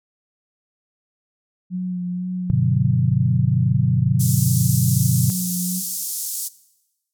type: tone with vibrato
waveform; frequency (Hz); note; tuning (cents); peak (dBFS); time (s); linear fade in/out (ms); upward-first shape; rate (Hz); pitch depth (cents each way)
sine; 180.6; F#3; -42; -21; 1.7-5.83; 50; sine; 2; 21
type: chord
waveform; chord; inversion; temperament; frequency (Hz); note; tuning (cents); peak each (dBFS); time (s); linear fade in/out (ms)
sine; G major; none; equal with one note detuned; 98 / 123.47 / 145.73; G2 / B2 / D3; 0 / 0 / -13; -24 / -18 / -20; 2.5-5.3; 0
type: band-pass noise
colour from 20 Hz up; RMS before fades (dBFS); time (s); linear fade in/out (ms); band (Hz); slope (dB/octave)
white; -27; 4.19-6.49; 20; 5600 to 14000; 24
effects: noise-tail reverb RT60 1.0 s tail -19 dB re dry